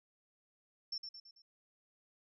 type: tone with echo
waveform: sine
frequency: 5390 Hz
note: E8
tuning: 38 cents sharp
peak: -37 dBFS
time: 0.92-0.98 s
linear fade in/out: 5 ms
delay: 110 ms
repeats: 4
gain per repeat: -6 dB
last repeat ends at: 1.42 s
effects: none